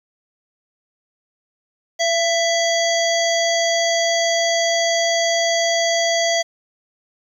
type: harmonic tone with a mistuned harmonic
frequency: 663 Hz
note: E5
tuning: 10 cents sharp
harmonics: 1 / 3 / 5 / 7 / 9 / 10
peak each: -18 / -23 / -25 / -26 / -28 / -28 dBFS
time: 1.99-6.43 s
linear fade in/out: 20 ms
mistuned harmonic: 1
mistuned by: +29 cents
effects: 8-bit